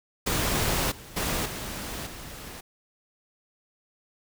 pink noise with level steps, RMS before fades -26 / -45 / -28 / -35 / -41 dBFS, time 0.26-2.61 s, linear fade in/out 10 ms, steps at 0.91 / 1.16 / 1.45 / 2.06 s, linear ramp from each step 10 ms, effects none

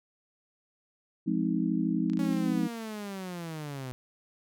sine chord, F minor seventh, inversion none, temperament just, 174.61 / 209.5 / 261.9 / 314.3 Hz, F3 / Ab3 / C4 / Eb4, 0 / +15 / +2 / +18 cents, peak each -31 dBFS, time 1.26-2.68 s, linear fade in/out 20 ms
clicks, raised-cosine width 0.2 ms, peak -30 dBFS, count 6, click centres 2.099 / 2.134 / 2.172 / 2.25 / 2.331 / 2.371 s
sawtooth linear sweep, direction down, 281 to 124.2 Hz, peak -32 dBFS, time 2.19-3.92 s, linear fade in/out 0 ms
effects none

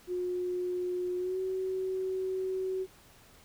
sine tone with pitch glide, 360 to 376.2 Hz, F#4 to F#4, -47 to +29 cents, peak -30 dBFS, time 0.07-2.87 s, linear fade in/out 50 ms, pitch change +76 cents, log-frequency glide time 1.18-1.39 s, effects pink hiss -58 dBFS RMS until 3.44 s

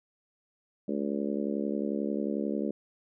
harmonic tone, 71.2 Hz, C#2, 47 cents sharp, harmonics 3 / 4 / 5 / 6 / 7 / 8, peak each -32 / -34 / -36 / -38 / -39 / -40 dBFS, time 0.88-2.71 s, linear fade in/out 5 ms, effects none

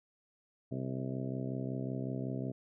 harmonic tone with a mistuned harmonic, 65.41 Hz, C2, in tune, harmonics 2 / 3 / 4 / 5 / 6 / 7 / 8 / 9 / 10, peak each -38 / -42 / -40 / -48 / -45 / -50 / -51 / -53 / -48 dBFS, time 0.71-2.52 s, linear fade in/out 10 ms, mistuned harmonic 10, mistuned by -22 cents, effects none

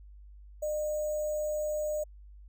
sine tone with sample-and-hold, 606 Hz, D#5, 46 cents flat, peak -29 dBFS, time 0.62-2.04 s, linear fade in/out 10 ms, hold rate 7350 Hz, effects added 50 Hz sine -48 dBFS peak until 2.48 s

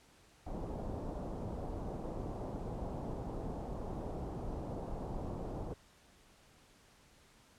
pink low-pass noise, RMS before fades -41 dBFS, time 0.46-5.74 s, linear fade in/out 10 ms, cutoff 850 Hz, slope 24 dB/octave, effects pink hiss -64 dBFS RMS until 7.58 s + low-pass 10000 Hz 12 dB/octave

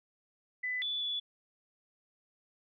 sine tone with pitch steps, 2000 / 3463 / 3434 Hz, B6 / A7 / A7, +21 / -28 / -43 cents, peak -32 dBFS, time 0.63-1.2 s, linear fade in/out 10 ms, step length 190 ms, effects none

